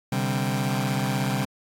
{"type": "chord", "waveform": "sawtooth", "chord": "C suspended second", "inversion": "none", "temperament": "just", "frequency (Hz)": [130.81, 147.16, 196.22], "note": ["C3", "D3", "G3"], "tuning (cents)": [0, 4, 2], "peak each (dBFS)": [-22, -26, -23], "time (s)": [0.12, 1.45], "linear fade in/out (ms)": 5, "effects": ["AAC 48 kbps"]}